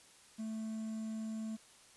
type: tone with quantisation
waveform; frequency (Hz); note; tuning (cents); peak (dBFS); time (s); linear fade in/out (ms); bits
triangle; 220; A3; 0; -36; 0.38-1.57; 20; 10
effects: white hiss -61 dBFS RMS until 1.96 s + resampled to 24000 Hz